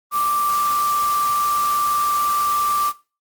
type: tone in noise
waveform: sine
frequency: 1174.7 Hz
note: D6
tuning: in tune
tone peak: -17 dBFS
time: 0.11-2.93 s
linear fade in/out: 50 ms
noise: white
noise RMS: -30 dBFS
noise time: 0.11-2.93 s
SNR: +10 dB
effects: noise-tail reverb RT60 0.3 s tail -17 dB re dry + Opus 32 kbps